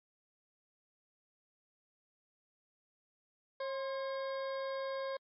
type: harmonic tone with a mistuned harmonic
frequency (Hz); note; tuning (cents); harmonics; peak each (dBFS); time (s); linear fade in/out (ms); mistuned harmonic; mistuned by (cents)
541; C#5; -42; 1 / 2 / 3 / 4 / 6 / 7 / 8 / 9; -37 / -44 / -49 / -54 / -60 / -57 / -58 / -59; 3.6-5.17; 5; 2; -48
effects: AAC 64 kbps